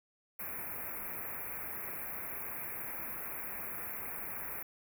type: band-stop noise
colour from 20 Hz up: white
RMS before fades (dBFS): -41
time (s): 0.39-4.63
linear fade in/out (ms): 5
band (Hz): 2500 to 11000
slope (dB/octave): 96
effects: none